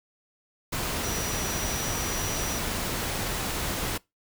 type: tone in noise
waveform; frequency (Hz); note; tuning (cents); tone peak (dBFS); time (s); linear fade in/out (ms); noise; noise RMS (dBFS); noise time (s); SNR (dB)
sine; 5840; F#8; -24; -35; 1.03-2.59; 10; pink; -30; 0.72-3.98; -8
effects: noise-tail reverb RT60 0.2 s tail -23 dB re dry